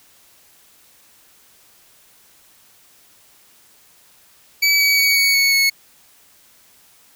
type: tone with pitch steps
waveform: 25% pulse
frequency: 2289 / 2271 / 2252 / 2234 / 2216 / 2198 Hz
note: D7 / C#7 / C#7 / C#7 / C#7 / C#7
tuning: -45 / +41 / +27 / +13 / -1 / -15 cents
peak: -9 dBFS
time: 4.62-5.7 s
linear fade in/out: 10 ms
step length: 180 ms
effects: white hiss -52 dBFS RMS until 7.15 s